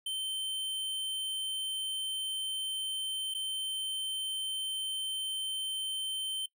square tone with dropouts, 3099 Hz, G7, 21 cents flat, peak -33 dBFS, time 0.06-6.46 s, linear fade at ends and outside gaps 5 ms, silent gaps 3.34-3.347 s, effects noise-tail reverb RT60 0.1 s tail -20 dB re dry

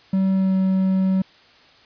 triangle tone with pitch glide, 191.2 to 189.44 Hz, G3 to F#3, -43 to +41 cents, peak -14 dBFS, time 0.13-1.22 s, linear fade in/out 5 ms, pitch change -16 cents, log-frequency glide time 0.34-0.55 s, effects white hiss -51 dBFS RMS until 1.85 s + resampled to 11025 Hz

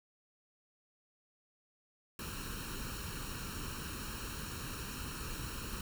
pink noise with comb filter, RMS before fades -42 dBFS, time 2.19-5.81 s, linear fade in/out 2 ms, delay 0.72 ms, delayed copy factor +0.75, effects none

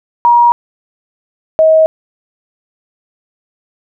sine tone pair in turn, 952 / 635.4 Hz, A#5 / D#5, +36 / +36 cents, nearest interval perfect fifth, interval 700 cents, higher first, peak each -4 dBFS, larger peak neither, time 0.25-0.52 / 1.59-1.86 s, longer neither, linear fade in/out 0 ms, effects none

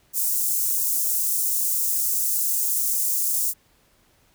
white high-pass noise, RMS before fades -23 dBFS, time 0.13-3.54 s, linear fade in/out 50 ms, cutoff 6900 Hz, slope 24 dB/octave, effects pink hiss -61 dBFS RMS until 4.34 s

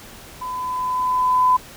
sine tone with level ramp, 1008 Hz, B5, 35 cents sharp, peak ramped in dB -26 to -11 dBFS, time 0.41-1.57 s, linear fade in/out 10 ms, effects pink hiss -41 dBFS RMS until 1.76 s

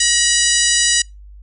harmonic tone with a mistuned harmonic, 976 Hz, B5, 21 cents flat, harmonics 2 / 3 / 4 / 5 / 6 / 7 / 8 / 9, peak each -21 / -21 / -21 / -21 / -21 / -21 / -21 / -21 dBFS, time 0-1.02 s, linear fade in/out 5 ms, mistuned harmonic 2, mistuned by -52 cents, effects noise-tail reverb RT60 0.2 s tail -25 dB re dry + added 50 Hz sine -36 dBFS peak until 1.42 s

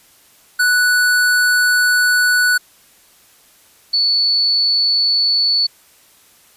square / sine tone pair in turn, 1480 / 4450 Hz, F#6 / C#8, 0 / +6 cents, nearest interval octave + perfect fifth, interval 1906 cents, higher second, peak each -12 dBFS, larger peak neither, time 0.59-2.58 / 3.93-5.67 s, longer first, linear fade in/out 10 ms, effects white hiss -50 dBFS RMS until 6.56 s + resampled to 32000 Hz

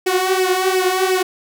sawtooth tone with flanger, 372.7 Hz, F#4, 13 cents sharp, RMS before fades -17 dBFS, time 0.06-1.23 s, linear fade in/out 10 ms, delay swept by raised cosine 0.37 to 4.47 ms, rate 2.8 Hz, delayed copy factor +0.7, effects none

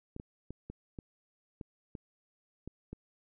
clicks, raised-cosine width 3 ms, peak -29 dBFS, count 9, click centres 0.164 / 0.199 / 0.506 / 0.7 / 0.988 / 1.612 / 1.952 / 2.676 / 2.93 s, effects none

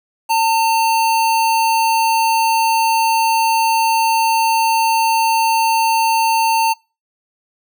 square tone, 900 Hz, A5, 39 cents sharp, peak -13 dBFS, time 0.29-6.74 s, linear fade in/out 20 ms, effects noise-tail reverb RT60 0.3 s tail -24 dB re dry

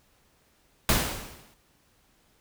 pink noise with exponential decay, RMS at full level -20 dBFS, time 0.89-1.54 s, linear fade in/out 1 ms, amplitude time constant 140 ms, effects pink hiss -65 dBFS RMS until 2.4 s

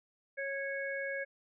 harmonic tone, 551 Hz, C#5, 11 cents flat, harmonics 1 / 3 / 4, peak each -38 / -38 / -42 dBFS, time 0.37-1.25 s, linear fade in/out 20 ms, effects none

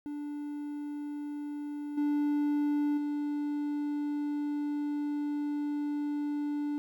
triangle tone with level steps, 292.8 Hz, D4, 5 cents flat, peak -33 / -24 / -28 dBFS, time 0.06-6.78 s, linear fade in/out 0 ms, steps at 1.97 / 2.97 s, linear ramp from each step 10 ms, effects 11-bit

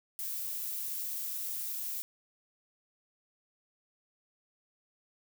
violet noise, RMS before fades -37 dBFS, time 0.19-2.02 s, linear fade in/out 0 ms, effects none

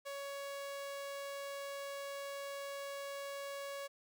sawtooth tone, 559 Hz, C#5, 14 cents sharp, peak -38 dBFS, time 0.05-3.88 s, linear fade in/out 20 ms, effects none

